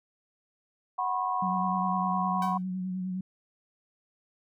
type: chord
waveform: sine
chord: F# suspended fourth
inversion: none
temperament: equal with one note detuned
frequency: 740 / 987.8 / 1084 Hz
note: F#5 / B5 / C#6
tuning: 0 / 0 / -39 cents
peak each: -31 dBFS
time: 0.98-2.58 s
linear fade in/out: 10 ms
type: tone with vibrato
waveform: sine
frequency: 185 Hz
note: F#3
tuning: in tune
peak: -30 dBFS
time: 1.42-3.21 s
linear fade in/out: 5 ms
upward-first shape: sine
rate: 9.8 Hz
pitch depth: 31 cents each way
type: tone with exponential decay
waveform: sawtooth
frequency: 765 Hz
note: G5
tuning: 42 cents flat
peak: -30 dBFS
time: 2.42-2.63 s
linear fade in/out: 2 ms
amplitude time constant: 45 ms
effects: none